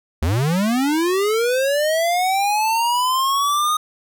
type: linear sweep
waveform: square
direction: up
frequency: 70.1 to 1244.5 Hz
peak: -17 dBFS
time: 0.22-3.77 s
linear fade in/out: 5 ms
effects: none